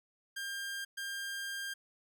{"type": "tone bursts at uneven times", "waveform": "sawtooth", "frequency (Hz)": 1600, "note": "G6", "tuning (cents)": 35, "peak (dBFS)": -34, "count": 2, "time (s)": [[0.36, 0.85], [0.97, 1.74]], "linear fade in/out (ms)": 10, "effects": []}